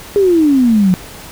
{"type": "exponential sweep", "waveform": "sine", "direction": "down", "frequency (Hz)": [415.3, 177.7], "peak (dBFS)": -7, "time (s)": [0.16, 0.94], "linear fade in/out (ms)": 0, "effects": ["pink hiss -33 dBFS RMS until 1.31 s"]}